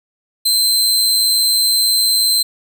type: tone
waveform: sawtooth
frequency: 4103 Hz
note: C8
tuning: 35 cents flat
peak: -9 dBFS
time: 0.45-2.43 s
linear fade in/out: 10 ms
effects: none